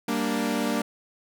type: chord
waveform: sawtooth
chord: G minor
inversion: none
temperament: equal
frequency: 196 / 233.1 / 293.7 Hz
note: G3 / Bb3 / D4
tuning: 0 / 0 / 0 cents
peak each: -27 / -23 / -25 dBFS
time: 0.08-0.82 s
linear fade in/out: 5 ms
effects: none